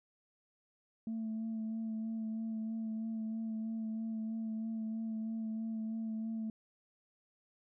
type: tone with vibrato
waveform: sine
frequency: 222.2 Hz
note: A3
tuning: 17 cents sharp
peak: -34 dBFS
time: 1.07-6.5 s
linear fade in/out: 2 ms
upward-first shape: sine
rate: 3.1 Hz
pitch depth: 20 cents each way
effects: tanh soft clip ceiling -33 dBFS